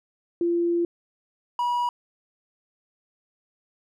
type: tone pair in turn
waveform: sine / triangle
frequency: 343.2 / 968.1 Hz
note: F4 / B5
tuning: -30 / -35 cents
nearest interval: octave + tritone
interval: 1795 cents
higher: second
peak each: -20 dBFS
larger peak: neither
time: 0.41-0.85 / 1.59-1.89 s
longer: first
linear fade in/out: 2 ms
effects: none